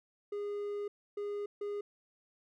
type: tone bursts at uneven times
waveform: triangle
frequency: 410 Hz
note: G#4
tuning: 22 cents flat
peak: -33 dBFS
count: 3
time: 0.32-0.88 / 1.17-1.46 / 1.61-1.81 s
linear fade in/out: 5 ms
effects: none